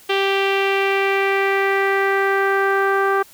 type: tone with low-pass filter sweep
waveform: sawtooth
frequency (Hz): 391.9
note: G4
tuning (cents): 0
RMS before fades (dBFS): -18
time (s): 0.09-3.23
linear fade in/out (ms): 10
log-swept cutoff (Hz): 3100 to 1400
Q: 3.2
effects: white hiss -47 dBFS RMS until 3.33 s